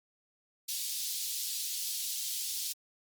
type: high-pass noise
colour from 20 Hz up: pink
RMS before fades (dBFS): -36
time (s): 0.68-2.73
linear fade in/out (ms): 10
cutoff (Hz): 3700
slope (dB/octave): 24
effects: Opus 32 kbps